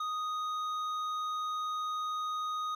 sine tone with hard clipping, 1244.5 Hz, D#6, in tune, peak -34 dBFS, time 0-2.75 s, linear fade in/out 5 ms, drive 7 dB, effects none

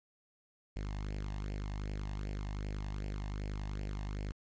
sawtooth tone with flanger, 50.6 Hz, G#1, 44 cents flat, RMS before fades -39 dBFS, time 0.76-4.32 s, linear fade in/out 0 ms, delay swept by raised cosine 0.39 to 1.12 ms, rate 2.6 Hz, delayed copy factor +0.65, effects resampled to 16000 Hz + 11-bit

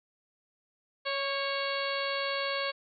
harmonic tone with a mistuned harmonic, 554.4 Hz, C#5, in tune, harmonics 1 / 2 / 3 / 4 / 5 / 6 / 7 / 8, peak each -34 / -36 / -38 / -38 / -40 / -41 / -42 / -39 dBFS, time 1.05-2.72 s, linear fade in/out 20 ms, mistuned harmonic 3, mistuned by -31 cents, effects none

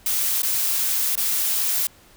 blue noise with dropouts, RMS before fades -22 dBFS, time 0.06-1.87 s, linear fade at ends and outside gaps 2 ms, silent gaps 0.421-0.431 / 1.155-1.176 s, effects pink hiss -52 dBFS RMS until 2.16 s

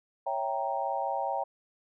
sine chord, C# diminished seventh, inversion none, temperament equal, 554.4 / 659.3 / 784 / 932.3 Hz, C#5 / E5 / G5 / Bb5, 0 / 0 / 0 / 0 cents, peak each -35 / -36 / -32 / -34 dBFS, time 0.26-1.44 s, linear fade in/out 10 ms, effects none

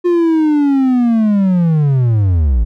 triangle linear sweep, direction down, 356.3 to 51.5 Hz, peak -7 dBFS, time 0.04-2.65 s, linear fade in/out 20 ms, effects none

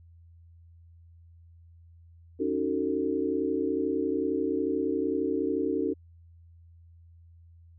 sine chord, D# half-diminished seventh, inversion third, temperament just, 280 / 311.1 / 373.4 / 448 Hz, C#4 / D#4 / F#4 / A4, +18 / 0 / +16 / +31 cents, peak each -31 dBFS, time 2.39-5.94 s, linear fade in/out 20 ms, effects added 84 Hz sine -51 dBFS peak until 7.78 s

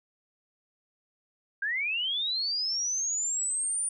sine linear sweep, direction up, 1568 to 9410 Hz, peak -27 dBFS, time 1.62-3.89 s, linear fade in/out 5 ms, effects none

